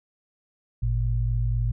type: tone pair together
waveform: sine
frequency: 51.58 / 115.8 Hz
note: G#1 / A#2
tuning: -11 / -11 cents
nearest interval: octave + major second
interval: 1400 cents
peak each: -24 dBFS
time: 0.82-1.72 s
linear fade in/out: 10 ms
effects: none